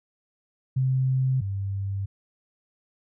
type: tone pair in turn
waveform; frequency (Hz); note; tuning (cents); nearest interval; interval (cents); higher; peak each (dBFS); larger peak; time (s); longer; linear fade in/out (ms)
sine; 130.81 / 98.26; C3 / G2; 0 / +5; perfect fourth; 495; first; -20 / -26; first; 0.76-1.41 / 1.41-2.06; neither; 10
effects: none